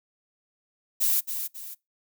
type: noise with echo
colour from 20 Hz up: violet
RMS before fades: -23 dBFS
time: 1-1.21 s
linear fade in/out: 20 ms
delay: 270 ms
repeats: 2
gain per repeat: -8 dB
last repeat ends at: 1.75 s
effects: noise-tail reverb RT60 0.2 s tail -23 dB re dry